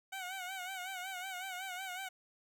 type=tone with vibrato; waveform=15% pulse; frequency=746 Hz; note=F#5; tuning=14 cents sharp; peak=-34 dBFS; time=0.12-2.09 s; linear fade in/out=10 ms; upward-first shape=sine; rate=5.4 Hz; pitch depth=74 cents each way; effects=none